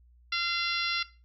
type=harmonic tone; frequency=688 Hz; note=F5; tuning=26 cents flat; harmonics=2 / 3 / 4 / 5 / 6 / 7 / 8; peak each=-33 / -33 / -33 / -36 / -35 / -37 / -41 dBFS; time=0.32-1.03 s; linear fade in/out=5 ms; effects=noise-tail reverb RT60 0.3 s tail -17 dB re dry + added 60 Hz sine -56 dBFS peak until 1.24 s